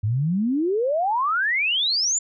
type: exponential sweep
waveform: sine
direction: up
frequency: 99.3 to 7320 Hz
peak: -19 dBFS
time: 0.03-2.19 s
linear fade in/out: 10 ms
effects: none